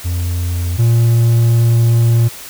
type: tone pair in turn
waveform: triangle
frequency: 87.31 / 116.54 Hz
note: F2 / A#2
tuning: 0 / 0 cents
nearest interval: perfect fourth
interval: 500 cents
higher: second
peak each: -13 / -6 dBFS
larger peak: second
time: 0.04-0.78 / 0.78-2.29 s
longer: second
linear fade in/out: 20 ms
effects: white hiss -32 dBFS RMS until 2.49 s